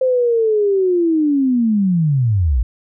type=linear sweep; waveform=sine; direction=down; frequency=523.3 to 51.8 Hz; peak=-12 dBFS; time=0.01-2.63 s; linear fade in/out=5 ms; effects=none